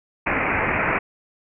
white low-pass noise, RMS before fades -22 dBFS, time 0.26-0.99 s, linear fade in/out 10 ms, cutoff 2500 Hz, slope 96 dB/octave, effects none

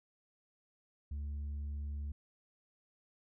sine tone with tanh clipping, 72.5 Hz, D2, 22 cents flat, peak -38 dBFS, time 1.11-2.12 s, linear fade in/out 5 ms, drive 3 dB, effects none

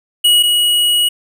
square tone pair in turn, 2909 / 2909 Hz, F#7 / F#7, -30 / -30 cents, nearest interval unison, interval 0 cents, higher neither, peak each -8 / -11 dBFS, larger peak first, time 0.24-0.43 / 0.43-1.09 s, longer second, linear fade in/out 10 ms, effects none

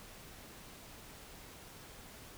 silence, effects pink hiss -53 dBFS RMS until 2.37 s

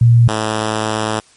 sine / 5% pulse tone pair in turn, 117.8 / 108.89 Hz, A#2 / A2, +19 / -18 cents, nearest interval minor second, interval 137 cents, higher first, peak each -5 dBFS, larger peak neither, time 0.01-0.28 / 0.28-1.2 s, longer second, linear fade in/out 5 ms, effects white hiss -49 dBFS RMS until 1.36 s + MP3 48 kbps

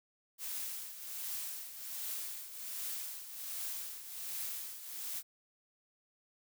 blue noise with tremolo, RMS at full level -39 dBFS, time 0.38-5.23 s, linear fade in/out 50 ms, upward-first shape triangle, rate 1.3 Hz, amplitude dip 70%, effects none

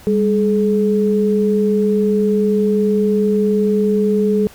sine tone pair together, 200.9 / 425.7 Hz, G3 / G#4, +43 / +43 cents, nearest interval octave + minor second, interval 1300 cents, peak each -15 dBFS, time 0.07-4.47 s, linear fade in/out 0 ms, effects pink hiss -43 dBFS RMS until 4.54 s

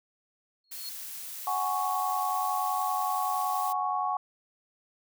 sine tone with exponential growth, 4305 Hz, C8, 49 cents sharp, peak -34 dBFS, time 0.64-0.89 s, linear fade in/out 2 ms, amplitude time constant 54 ms
blue noise, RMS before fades -40 dBFS, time 0.71-3.73 s, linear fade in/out 10 ms
sine chord, F# suspended second, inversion none, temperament equal, 740 / 830.6 / 1108.7 Hz, F#5 / G#5 / C#6, 0 / 0 / 0 cents, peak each -31 / -32 / -30 dBFS, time 1.47-4.17 s, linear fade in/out 2 ms
effects none

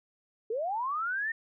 sine linear sweep, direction up, 418.2 to 1847 Hz, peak -29 dBFS, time 0.5-1.32 s, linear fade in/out 5 ms, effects none

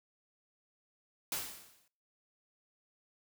white noise with exponential decay, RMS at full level -34 dBFS, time 1.32-1.88 s, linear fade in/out 2 ms, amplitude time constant 120 ms, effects noise-tail reverb RT60 0.6 s tail -25 dB re dry

